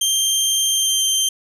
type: tone with pitch glide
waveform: 20% pulse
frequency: 3166 to 3142 Hz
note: G7 to G7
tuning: +17 to +3 cents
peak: -10 dBFS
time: 0.01-1.29 s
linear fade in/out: 5 ms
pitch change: -14 cents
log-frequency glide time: 0.71-1.08 s
effects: none